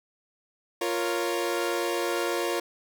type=chord; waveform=sawtooth; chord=Bb minor; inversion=second; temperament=equal; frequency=349.2 / 466.2 / 554.4 Hz; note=F4 / Bb4 / Db5; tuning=0 / 0 / 0 cents; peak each=-25 / -27 / -28 dBFS; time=0.81-2.6 s; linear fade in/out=5 ms; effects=none